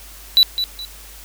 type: tone with echo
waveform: triangle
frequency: 3951 Hz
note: B7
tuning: in tune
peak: -6 dBFS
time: 0.37-0.43 s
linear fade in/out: 0 ms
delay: 210 ms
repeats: 2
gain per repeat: -10 dB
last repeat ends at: 0.85 s
effects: added 50 Hz sine -41 dBFS peak until 1.24 s + white hiss -41 dBFS RMS until 1.24 s